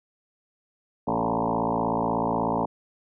sine tone with frequency modulation, 573 Hz, D5, 43 cents flat, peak -22 dBFS, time 1.07-2.66 s, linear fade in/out 10 ms, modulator 56.4 Hz, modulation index 7.4, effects none

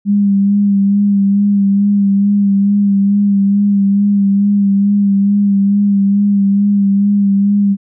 sine tone with vibrato, 200.5 Hz, G3, 39 cents sharp, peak -8 dBFS, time 0.05-7.77 s, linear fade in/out 50 ms, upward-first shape sine, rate 2.3 Hz, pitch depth 28 cents each way, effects none

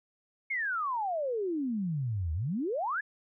sine exponential two-way sweep, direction down then up, 2217 to 75.4 to 1774 Hz, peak -29 dBFS, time 0.5-3.01 s, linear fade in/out 10 ms, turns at 2.33 s, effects none

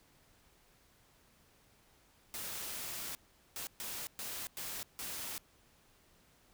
white noise bursts at uneven times, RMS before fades -42 dBFS, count 6, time 2.34-3.15 / 3.56-3.67 / 3.8-4.07 / 4.19-4.47 / 4.57-4.83 / 4.99-5.38 s, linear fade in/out 0 ms, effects pink hiss -67 dBFS RMS until 6.53 s

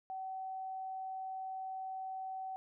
sine tone, 760 Hz, F#5, 46 cents sharp, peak -39 dBFS, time 0.1-2.56 s, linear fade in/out 0 ms, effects none

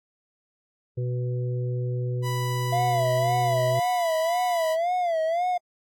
harmonic tone, 123.8 Hz, B2, 5 cents sharp, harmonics 1 / 3 / 4, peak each -25 / -36 / -37 dBFS, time 0.97-3.8 s, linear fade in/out 10 ms
sawtooth tone, 987.8 Hz, B5, in tune, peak -27 dBFS, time 2.22-4.77 s, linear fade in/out 50 ms
triangle tone with vibrato, 681 Hz, F5, 44 cents flat, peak -20 dBFS, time 2.72-5.58 s, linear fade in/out 10 ms, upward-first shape sine, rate 1.9 Hz, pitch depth 120 cents each way
effects AAC 64 kbps

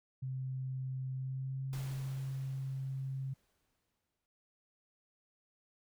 sine tone with pitch glide, 130.81 to 133.87 Hz, C3 to C3, 0 to +40 cents, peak -36 dBFS, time 0.22-3.34 s, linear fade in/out 10 ms, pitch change +40 cents, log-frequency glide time 1.14-1.66 s
pink noise with exponential decay, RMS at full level -49 dBFS, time 1.73-4.26 s, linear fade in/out 0 ms, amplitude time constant 550 ms
effects none

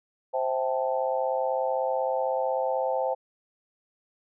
sine chord, A minor seventh, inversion first, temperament equal with one note detuned, 523.3 / 653.6 / 784 / 880 Hz, C5 / E5 / G5 / A5, 0 / -15 / 0 / 0 cents, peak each -27 / -31 / -31 / -32 dBFS, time 0.33-3.15 s, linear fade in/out 20 ms, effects none

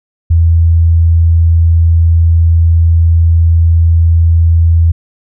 sine tone, 83 Hz, E2, 12 cents sharp, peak -4 dBFS, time 0.3-4.92 s, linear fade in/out 10 ms, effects none

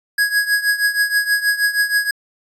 square tone with tremolo, 1661.2 Hz, G#6, in tune, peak -12 dBFS, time 0.18-2.11 s, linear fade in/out 5 ms, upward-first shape triangle, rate 6.3 Hz, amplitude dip 85%, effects resampled to 32000 Hz

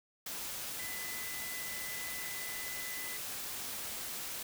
sine tone in noise, 2006 Hz, B6, 26 cents sharp, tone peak -44 dBFS, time 0.79-3.17 s, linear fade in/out 5 ms, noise white, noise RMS -41 dBFS, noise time 0.26-4.43 s, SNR -6 dB, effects none

